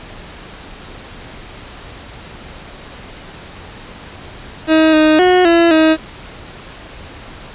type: tone with pitch steps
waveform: 30% pulse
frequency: 316.7 / 310.2 / 364.1 / 337.4 / 316.8 Hz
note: D#4 / D#4 / F#4 / E4 / D#4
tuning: +31 / -5 / -28 / +40 / +31 cents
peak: -5 dBFS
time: 4.67-5.97 s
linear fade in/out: 50 ms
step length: 260 ms
effects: pink hiss -34 dBFS RMS until 7.54 s + resampled to 8000 Hz